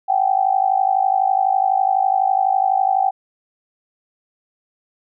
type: tone with amplitude modulation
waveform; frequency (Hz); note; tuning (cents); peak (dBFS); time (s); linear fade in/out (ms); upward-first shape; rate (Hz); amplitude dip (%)
sine; 770; G5; -31; -10; 0.08-3.11; 20; sine; 52; 90
effects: none